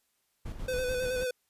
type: noise with tremolo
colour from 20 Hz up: brown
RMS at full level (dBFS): -38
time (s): 0.45-1.25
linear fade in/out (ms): 10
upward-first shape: square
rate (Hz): 7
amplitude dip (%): 45
type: tone with vibrato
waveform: square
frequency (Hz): 505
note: B4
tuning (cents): +39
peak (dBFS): -30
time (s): 0.68-1.31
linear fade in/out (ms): 5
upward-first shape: square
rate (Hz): 9.4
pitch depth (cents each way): 27
effects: white hiss -75 dBFS RMS until 1.49 s + resampled to 32000 Hz